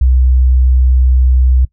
sine tone, 63.7 Hz, C2, 46 cents flat, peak -5 dBFS, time 0.01-1.65 s, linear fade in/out 5 ms, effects noise-tail reverb RT60 0.1 s tail -21 dB re dry + tanh soft clip ceiling -1 dBFS

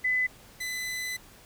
sine / sawtooth tone pair in turn, 2009 / 2009 Hz, B6 / B6, +29 / +29 cents, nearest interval unison, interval 0 cents, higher neither, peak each -23 / -28 dBFS, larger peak first, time 0.04-0.27 / 0.6-1.17 s, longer second, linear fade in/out 10 ms, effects pink hiss -53 dBFS RMS until 1.45 s

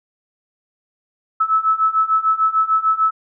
sine beating tone pair, 1300 / 1306.7 Hz, E6 / E6, -24 / -16 cents, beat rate 6.7 Hz, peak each -18 / -16 dBFS, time 1.4-3.11 s, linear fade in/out 10 ms, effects none

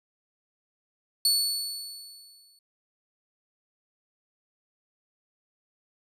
sawtooth tone with exponential decay, 4435 Hz, C#8, in tune, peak -16 dBFS, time 1.25-2.59 s, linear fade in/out 2 ms, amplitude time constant 290 ms, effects resampled to 32000 Hz

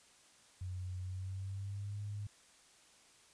sine tone with pitch glide, 91.7 to 102.93 Hz, F#2 to G#2, -15 to -15 cents, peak -39 dBFS, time 0.61-2.27 s, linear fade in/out 5 ms, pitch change +200 cents, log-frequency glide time 1-2 s, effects white hiss -64 dBFS RMS until 3.33 s + resampled to 22050 Hz

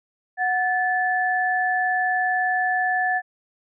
sine tone pair together, 735.6 / 1741 Hz, F#5 / A6, -10 / -19 cents, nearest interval octave + minor third, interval 1491 cents, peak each -22 dBFS, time 0.37-3.22 s, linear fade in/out 50 ms, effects none

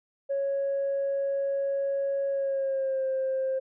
sine tone with pitch glide, 553 to 528.6 Hz, C#5 to C5, -4 to +18 cents, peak -24 dBFS, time 0.29-3.6 s, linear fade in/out 20 ms, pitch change -78 cents, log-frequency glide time 2.29-3.06 s, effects tanh soft clip ceiling -22 dBFS

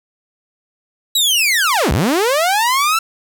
sawtooth linear two-way sweep, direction down then up, 3951 to 52.4 to 1353 Hz, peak -9 dBFS, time 1.15-2.99 s, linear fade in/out 5 ms, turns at 1.92 s, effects none

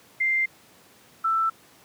sine tone pair in turn, 2093 / 1327.7 Hz, C7 / E6, 0 / +12 cents, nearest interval minor sixth, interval 788 cents, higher first, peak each -20 dBFS, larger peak neither, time 0.2-0.46 / 1.24-1.5 s, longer neither, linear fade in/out 10 ms, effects pink hiss -54 dBFS RMS until 1.84 s + high-pass 150 Hz 12 dB/octave

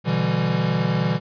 square chord, E minor seventh, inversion second, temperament equal with one note detuned, 123.47 / 146.83 / 166.44 / 196 Hz, B2 / D3 / E3 / G3, 0 / 0 / +17 / 0 cents, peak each -26 / -27 / -23 / -27 dBFS, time 0.04-1.2 s, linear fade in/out 50 ms, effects resampled to 11025 Hz

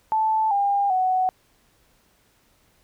sine tone with pitch steps, 876 / 803 / 744 Hz, A5 / G5 / F#5, -8 / +41 / +9 cents, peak -18 dBFS, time 0.12-1.29 s, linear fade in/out 0 ms, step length 390 ms, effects pink hiss -62 dBFS RMS until 2.83 s

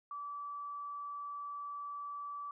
sine tone, 1155 Hz, D6, 29 cents flat, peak -40 dBFS, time 0.11-2.51 s, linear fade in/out 2 ms, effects none

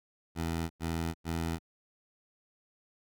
15% pulse tone bursts, 82.6 Hz, E2, 4 cents sharp, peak -25 dBFS, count 3, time 0.35-1.592 s, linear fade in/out 50 ms, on 350 ms, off 96 ms, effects none

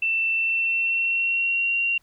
sine tone with pitch glide, 2676 to 2756 Hz, E7 to F7, +25 to -24 cents, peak -20 dBFS, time 0.02-1.98 s, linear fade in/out 5 ms, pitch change +51 cents, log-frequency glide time 0.34-1.75 s, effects pink hiss -64 dBFS RMS until 2.02 s

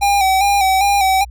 square tone with vibrato, 784 Hz, G5, in tune, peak -12 dBFS, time 0.01-1.25 s, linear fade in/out 20 ms, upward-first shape square, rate 2.5 Hz, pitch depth 45 cents each way, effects added 60 Hz sine -31 dBFS peak until 1.3 s

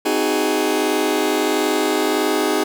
sawtooth chord, Ab dominant seventh, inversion first, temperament just, 259.6 / 311.5 / 373.8 / 415.3 Hz, C4 / Eb4 / Gb4 / Ab4, -13 / +2 / +18 / 0 cents, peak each -22 / -17 / -19 / -17 dBFS, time 0.05-2.64 s, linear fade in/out 10 ms, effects none

